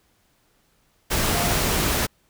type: tone in noise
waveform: sine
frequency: 698.5 Hz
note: F5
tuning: in tune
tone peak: -28 dBFS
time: 1.33-1.54 s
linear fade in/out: 20 ms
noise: pink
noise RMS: -22 dBFS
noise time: 1.1-2.07 s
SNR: -9 dB
effects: pink hiss -64 dBFS RMS until 2.29 s